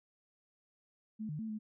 sine tone with pitch steps, 217 / 151.1 / 221.3 / 215 Hz, A3 / D3 / A3 / A3, -24 / +50 / +10 / -40 cents, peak -37 dBFS, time 1.19-1.59 s, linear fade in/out 20 ms, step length 100 ms, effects none

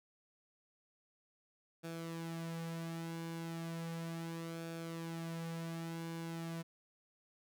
sawtooth tone with flanger, 165.6 Hz, E3, 8 cents sharp, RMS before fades -43 dBFS, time 1.83-6.63 s, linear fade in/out 20 ms, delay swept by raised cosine 0.99 to 4.49 ms, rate 0.35 Hz, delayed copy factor -0.55, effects none

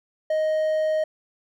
triangle tone, 624 Hz, D#5, 5 cents sharp, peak -18 dBFS, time 0.3-1.04 s, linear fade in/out 5 ms, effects none

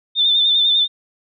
sine tone with vibrato, 3576 Hz, A7, 27 cents sharp, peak -12 dBFS, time 0.15-0.88 s, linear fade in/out 50 ms, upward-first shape sine, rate 10 Hz, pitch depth 43 cents each way, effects none

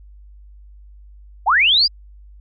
sine linear sweep, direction up, 660 to 4994 Hz, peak -11 dBFS, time 1.46-1.88 s, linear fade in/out 20 ms, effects added 50 Hz sine -40 dBFS peak until 2.4 s + AAC 64 kbps

